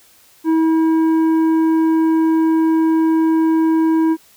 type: tone with tanh clipping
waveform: sine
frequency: 322.1 Hz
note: E4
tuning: 40 cents flat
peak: -13 dBFS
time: 0.44-4.17 s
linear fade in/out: 50 ms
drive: 8 dB
effects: white hiss -50 dBFS RMS until 4.36 s